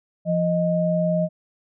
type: tone pair together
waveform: sine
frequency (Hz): 171.88 / 622.3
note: F3 / D#5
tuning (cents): -27 / 0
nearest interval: octave + minor seventh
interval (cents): 2227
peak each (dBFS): -21 / -21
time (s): 0.25-1.29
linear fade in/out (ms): 50
effects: none